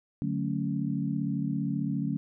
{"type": "chord", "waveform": "sine", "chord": "D major seventh", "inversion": "none", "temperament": "equal", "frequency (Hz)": [146.83, 185, 220, 277.2], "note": ["D3", "F#3", "A3", "C#4"], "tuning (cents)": [0, 0, 0, 0], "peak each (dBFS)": [-32, -33, -33, -33], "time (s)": [0.22, 2.17], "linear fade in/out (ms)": 0, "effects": []}